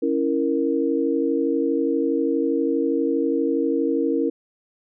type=chord; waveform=sine; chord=A# diminished; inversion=first; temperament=equal; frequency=277.2 / 329.6 / 466.2 Hz; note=C#4 / E4 / A#4; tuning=0 / 0 / 0 cents; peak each=-23 dBFS; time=0.02-4.3 s; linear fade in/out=10 ms; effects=none